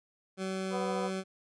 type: tone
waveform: 20% pulse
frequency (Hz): 189.7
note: F#3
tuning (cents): +43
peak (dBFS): -28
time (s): 0.37-1.24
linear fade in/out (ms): 50
type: harmonic tone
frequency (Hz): 248.4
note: B3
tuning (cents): +10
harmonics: 2 / 3 / 4 / 5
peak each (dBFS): -35 / -39 / -41 / -43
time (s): 0.7-1.11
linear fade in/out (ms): 50
effects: resampled to 22050 Hz